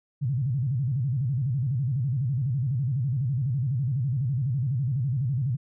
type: tone with vibrato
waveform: sine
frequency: 130 Hz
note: C3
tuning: 11 cents flat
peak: -23 dBFS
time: 0.21-5.57 s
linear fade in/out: 20 ms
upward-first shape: square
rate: 12 Hz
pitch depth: 170 cents each way
effects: none